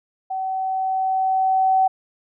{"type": "tone with level ramp", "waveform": "sine", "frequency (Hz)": 760, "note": "F#5", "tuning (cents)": 46, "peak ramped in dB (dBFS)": [-23, -13], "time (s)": [0.3, 1.88], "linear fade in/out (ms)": 10, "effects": []}